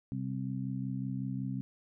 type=harmonic tone; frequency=65.41 Hz; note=C2; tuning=in tune; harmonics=2 / 3 / 4; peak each=-36 / -38 / -39 dBFS; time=0.12-1.61 s; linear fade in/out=0 ms; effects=none